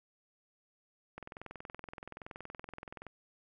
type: click train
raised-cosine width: 0.5 ms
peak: -29 dBFS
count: 41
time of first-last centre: 1.18-3.067 s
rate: 21.2 Hz
effects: none

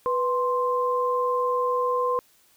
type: tone pair together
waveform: sine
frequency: 493.9 / 1046.5 Hz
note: B4 / C6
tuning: 0 / 0 cents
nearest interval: octave + minor second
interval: 1300 cents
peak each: -24 / -24 dBFS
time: 0.06-2.19 s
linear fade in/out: 0 ms
effects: white hiss -60 dBFS RMS until 2.56 s

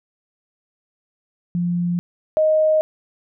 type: tone pair in turn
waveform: sine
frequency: 174.61 / 623.3 Hz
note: F3 / D#5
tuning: 0 / +3 cents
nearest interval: octave + minor seventh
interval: 2203 cents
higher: second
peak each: -18 / -13 dBFS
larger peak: second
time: 1.55-1.99 / 2.37-2.81 s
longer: neither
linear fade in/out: 0 ms
effects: none

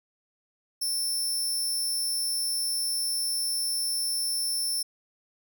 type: tone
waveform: 20% pulse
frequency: 5360 Hz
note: E8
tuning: 28 cents sharp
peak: -21 dBFS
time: 0.81-4.83 s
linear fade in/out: 10 ms
effects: none

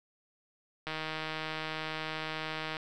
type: click train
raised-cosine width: 0.3 ms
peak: -20 dBFS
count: 299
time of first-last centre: 0.87-2.768 s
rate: 157 Hz
effects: none

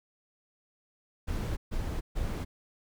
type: noise bursts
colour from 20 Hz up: brown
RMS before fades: -32 dBFS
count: 3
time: 1.27-2.45 s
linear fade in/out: 20 ms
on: 300 ms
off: 140 ms
effects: none

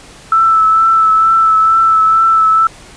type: tone with vibrato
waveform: sine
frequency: 1318.5 Hz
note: E6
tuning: in tune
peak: -6 dBFS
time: 0.32-2.67 s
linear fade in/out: 2 ms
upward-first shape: triangle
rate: 2.2 Hz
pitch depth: 24 cents each way
effects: pink hiss -37 dBFS RMS until 2.96 s + resampled to 22050 Hz

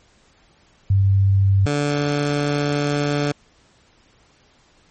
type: tone pair in turn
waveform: sine / 15% pulse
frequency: 97.8 / 145.31 Hz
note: G2 / D3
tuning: -4 / -18 cents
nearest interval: perfect fifth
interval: 686 cents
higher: second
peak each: -12 dBFS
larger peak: neither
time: 0.9-1.66 / 1.66-3.32 s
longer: second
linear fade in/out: 5 ms
effects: pink hiss -56 dBFS RMS until 4.9 s + MP3 32 kbps

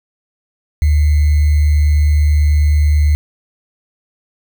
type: tone with sample-and-hold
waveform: sine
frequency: 74.6 Hz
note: D2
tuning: 28 cents sharp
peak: -8 dBFS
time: 0.82-3.15 s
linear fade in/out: 0 ms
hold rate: 2100 Hz
effects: none

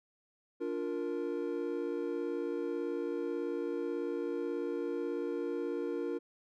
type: chord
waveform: triangle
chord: Bb major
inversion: first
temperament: just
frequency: 291.4 / 349.6 / 466.2 Hz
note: D4 / F4 / Bb4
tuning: -13 / +2 / 0 cents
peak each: -37 / -35 / -35 dBFS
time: 0.6-6.19 s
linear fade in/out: 20 ms
effects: none

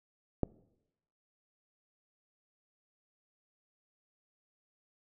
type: click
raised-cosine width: 2 ms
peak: -15 dBFS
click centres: 0.433 s
effects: noise-tail reverb RT60 0.9 s tail -22 dB re dry

